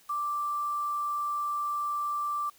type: tone with quantisation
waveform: sine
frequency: 1174.7 Hz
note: D6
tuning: in tune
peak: -28 dBFS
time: 0.09-2.5 s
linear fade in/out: 10 ms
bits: 8
effects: white hiss -60 dBFS RMS until 2.58 s